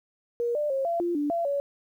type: tone with pitch steps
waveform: sine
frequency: 474.2 / 594 / 539 / 680 / 346.6 / 292.2 / 679 / 565 Hz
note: A#4 / D5 / C#5 / F5 / F4 / D4 / F5 / C#5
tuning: +30 / +20 / -49 / -46 / -13 / -9 / -49 / +33 cents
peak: -24 dBFS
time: 0.4-1.6 s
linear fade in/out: 0 ms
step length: 150 ms
effects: 10-bit